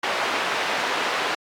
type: band-pass noise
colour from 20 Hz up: pink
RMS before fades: -25 dBFS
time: 0.03-1.35 s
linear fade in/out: 5 ms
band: 610 to 3000 Hz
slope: 12 dB/octave
effects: AAC 64 kbps